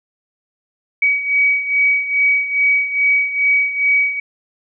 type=beating tone pair; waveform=sine; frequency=2266 / 2268.4 Hz; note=C#7 / C#7; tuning=+37 / +39 cents; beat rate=2.4 Hz; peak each=-14 / -19 dBFS; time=1.02-4.2 s; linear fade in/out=5 ms; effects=none